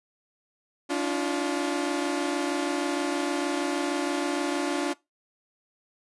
sawtooth tone cluster, 287.2 / 313.6 / 351.6 Hz, D4 / D#4 / F4, -39 / +14 / +12 cents, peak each -24 / -31 / -26 dBFS, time 0.89-4.94 s, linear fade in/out 20 ms, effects noise-tail reverb RT60 0.2 s tail -21 dB re dry + resampled to 24000 Hz

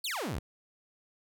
sawtooth exponential sweep, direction down, 4668 to 50.4 Hz, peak -29 dBFS, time 0.04-0.39 s, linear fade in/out 5 ms, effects none

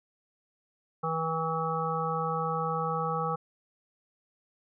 harmonic tone, 161.9 Hz, E3, 31 cents flat, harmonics 1 / 3 / 5 / 7 / 8, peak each -34 / -34 / -34 / -34 / -34 dBFS, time 1.03-3.36 s, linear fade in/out 10 ms, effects none

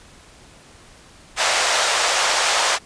pink band-pass noise, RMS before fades -19 dBFS, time 1.36-2.79 s, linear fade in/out 50 ms, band 600 to 8400 Hz, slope 24 dB/octave, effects pink hiss -47 dBFS RMS until 2.85 s + resampled to 22050 Hz

